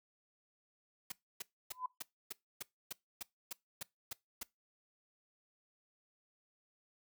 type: noise bursts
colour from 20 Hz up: white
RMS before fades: -42 dBFS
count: 12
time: 1.1-4.432 s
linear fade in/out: 5 ms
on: 21 ms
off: 280 ms
type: tone with exponential growth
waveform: sine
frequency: 1009 Hz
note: B5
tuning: 37 cents sharp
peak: -33 dBFS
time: 1.71-1.86 s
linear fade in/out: 5 ms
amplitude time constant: 31 ms
effects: noise-tail reverb RT60 0.2 s tail -22 dB re dry